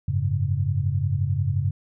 sine chord, F# suspended second, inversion none, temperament equal with one note detuned, 92.5 / 103.83 / 138.11 Hz, F#2 / G#2 / C#3, 0 / 0 / -6 cents, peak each -25 dBFS, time 0.08-1.71 s, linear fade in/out 5 ms, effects none

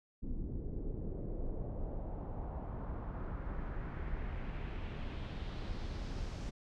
brown noise with low-pass filter sweep, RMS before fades -40 dBFS, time 0.22-6.51 s, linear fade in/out 20 ms, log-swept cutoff 290 to 6300 Hz, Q 1.8, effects none

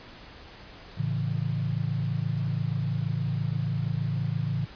sine chord, A major, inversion none, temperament equal, 110 / 138.59 / 164.81 Hz, A2 / C#3 / E3, 0 / 0 / 0 cents, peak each -30 / -29 / -31 dBFS, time 0.97-4.66 s, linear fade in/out 20 ms, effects pink hiss -47 dBFS RMS until 4.75 s + resampled to 11025 Hz

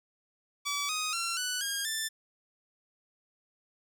10% pulse tone with pitch steps, 1147 / 1250.8 / 1364 / 1487.5 / 1622.1 / 1768.9 Hz, D6 / D#6 / F6 / F#6 / G#6 / A6, -41 / +9 / -41 / +9 / -41 / +9 cents, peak -22 dBFS, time 0.65-2.09 s, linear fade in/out 20 ms, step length 240 ms, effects none

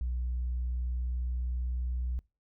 sine tone with pitch glide, 61.2 to 61.7 Hz, B1 to B1, -15 to -1 cents, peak -28 dBFS, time 0.01-2.19 s, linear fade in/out 0 ms, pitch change +14 cents, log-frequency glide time 0.18-1.98 s, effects noise-tail reverb RT60 0.3 s tail -25 dB re dry + tanh soft clip ceiling -27 dBFS

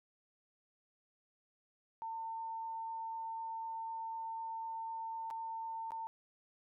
sine tone with dropouts, 902 Hz, A5, 43 cents sharp, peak -39 dBFS, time 2.02-6.07 s, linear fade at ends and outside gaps 0 ms, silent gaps 5.303-5.309 / 5.907-5.919 s, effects none

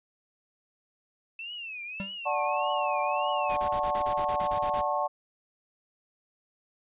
sine tone with vibrato, 2637 Hz, E7, in tune, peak -36 dBFS, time 1.39-3.56 s, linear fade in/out 2 ms, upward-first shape triangle, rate 1.7 Hz, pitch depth 200 cents each way
square tone with exponential decay, 195.5 Hz, G3, 4 cents flat, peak -30 dBFS, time 2-2.18 s, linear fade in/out 0 ms, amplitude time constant 37 ms
sine chord, D major seventh, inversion none, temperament equal with one note detuned, 587.3 / 740 / 880 / 1087.2 Hz, D5 / F#5 / A5 / C#6, 0 / 0 / 0 / -34 cents, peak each -31 dBFS, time 2.25-5.08 s, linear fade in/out 20 ms
pink noise bursts, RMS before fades -39 dBFS, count 12, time 3.49-4.816 s, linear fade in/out 10 ms, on 83 ms, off 30 ms
effects resampled to 8000 Hz

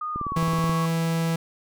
sine tone with pitch glide, 1230 to 1108.5 Hz, D#6 to C#6, -20 to 0 cents, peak -27 dBFS, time 0.01-0.86 s, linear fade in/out 5 ms, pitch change -180 cents, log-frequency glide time 0.14-0.34 s
click train, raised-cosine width 3 ms, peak -20 dBFS, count 11, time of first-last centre 0.16-0.695 s, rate 18.7 Hz
45% pulse tone, 164.81 Hz, E3, in tune, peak -22 dBFS, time 0.36-1.36 s, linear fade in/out 5 ms
effects none

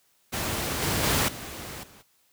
pink noise with level steps, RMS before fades -29 / -26 / -23 / -38 / -51 dBFS, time 0.32-2.03 s, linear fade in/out 20 ms, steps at 0.82 / 1.03 / 1.28 / 1.83 s, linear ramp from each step 5 ms, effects white hiss -66 dBFS RMS until 2.32 s + high-pass 60 Hz 12 dB/octave

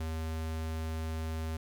square tone, 80.1 Hz, E2, 49 cents flat, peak -34 dBFS, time 0-1.57 s, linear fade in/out 5 ms, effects 11-bit

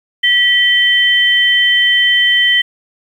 sine tone pair together, 1947 / 3091 Hz, B6 / G7, -25 / -25 cents, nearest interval minor sixth, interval 800 cents, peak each -11 dBFS, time 0.23-2.62 s, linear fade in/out 10 ms, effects 7-bit

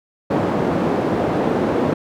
white band-pass noise, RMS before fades -19 dBFS, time 0.3-1.94 s, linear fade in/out 10 ms, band 150 to 490 Hz, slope 12 dB/octave, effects none

